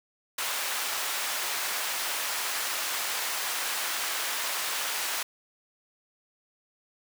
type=high-pass noise; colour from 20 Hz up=pink; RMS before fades=-31 dBFS; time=0.38-5.23 s; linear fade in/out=5 ms; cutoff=1000 Hz; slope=12 dB/octave; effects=none